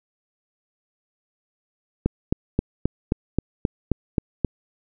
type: click train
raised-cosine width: 3 ms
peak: -6 dBFS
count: 10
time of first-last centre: 2.06-4.447 s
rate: 3.77 Hz
effects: none